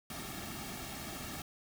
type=noise with comb filter; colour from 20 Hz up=pink; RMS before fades=-43 dBFS; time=0.1-1.42 s; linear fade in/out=2 ms; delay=2 ms; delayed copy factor=-0.65; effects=none